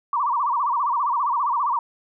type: tone with vibrato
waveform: sine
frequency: 1046.5 Hz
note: C6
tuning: in tune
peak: -19 dBFS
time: 0.13-1.79 s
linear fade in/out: 2 ms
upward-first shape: sine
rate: 15 Hz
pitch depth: 210 cents each way
effects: none